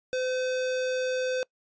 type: tone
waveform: square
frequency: 511 Hz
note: C5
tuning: 41 cents flat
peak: -27 dBFS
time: 0.13-1.43 s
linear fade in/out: 0 ms
effects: noise-tail reverb RT60 0.1 s tail -25 dB re dry + resampled to 16000 Hz